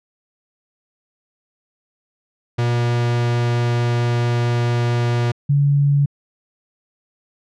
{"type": "tone pair in turn", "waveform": ["45% pulse", "sine"], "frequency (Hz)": [119.7, 142.35], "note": ["A#2", "C#3"], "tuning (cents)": [46, 46], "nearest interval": "minor third", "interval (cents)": 300, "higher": "second", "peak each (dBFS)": [-16, -12], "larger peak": "second", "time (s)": [[2.58, 5.32], [5.49, 6.06]], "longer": "first", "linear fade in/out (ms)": 10, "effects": ["low-pass 5000 Hz 12 dB/octave"]}